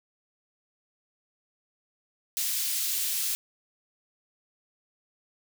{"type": "high-pass noise", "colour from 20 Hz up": "white", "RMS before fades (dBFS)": -29, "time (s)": [2.37, 3.35], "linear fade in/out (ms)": 0, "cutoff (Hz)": 3000, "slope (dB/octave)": 12, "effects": []}